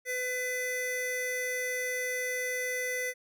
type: tone pair together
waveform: square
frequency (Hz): 501.5 / 2006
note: B4 / B6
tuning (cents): +26 / +26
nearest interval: 2 octaves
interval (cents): 2400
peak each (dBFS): -36 / -33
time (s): 0.05-3.14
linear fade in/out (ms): 50
effects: none